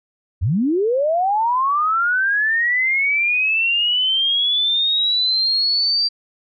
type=linear sweep; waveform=sine; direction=up; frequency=71.3 to 4708 Hz; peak=-15 dBFS; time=0.41-6.09 s; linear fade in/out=20 ms; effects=none